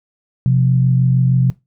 sine tone pair together, 128.7 / 175.13 Hz, C3 / F3, -28 / +5 cents, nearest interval perfect fourth, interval 533 cents, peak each -11 / -18 dBFS, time 0.46-1.5 s, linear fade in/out 0 ms, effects noise-tail reverb RT60 0.2 s tail -19 dB re dry

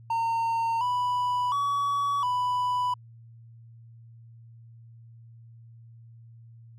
triangle tone with pitch steps, 915 / 987 / 1133 / 991 Hz, A#5 / B5 / C#6 / B5, -32 / -1 / +37 / +6 cents, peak -22 dBFS, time 0.1-2.94 s, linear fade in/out 5 ms, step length 710 ms, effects added 115 Hz sine -47 dBFS peak until 6.78 s

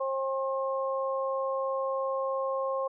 harmonic tone, 267.7 Hz, C4, 40 cents sharp, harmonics 2 / 3 / 4, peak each -29 / -41 / -33 dBFS, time 0-2.88 s, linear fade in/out 10 ms, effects none

